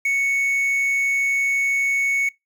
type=tone with quantisation; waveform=triangle; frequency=2217 Hz; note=C#7; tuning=in tune; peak=-16 dBFS; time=0.05-2.29 s; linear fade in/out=5 ms; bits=7; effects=noise-tail reverb RT60 0.2 s tail -24 dB re dry